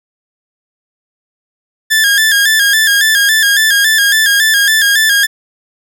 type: tone with vibrato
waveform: sawtooth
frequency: 1692 Hz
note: G#6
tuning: 32 cents sharp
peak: -4 dBFS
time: 1.9-5.27 s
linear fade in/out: 20 ms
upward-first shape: square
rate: 3.6 Hz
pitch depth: 66 cents each way
effects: none